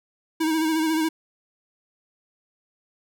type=tone with vibrato; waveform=square; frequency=317.8 Hz; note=D#4; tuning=37 cents sharp; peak=-21 dBFS; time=0.4-1.09 s; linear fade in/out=10 ms; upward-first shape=sine; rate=14 Hz; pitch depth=42 cents each way; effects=none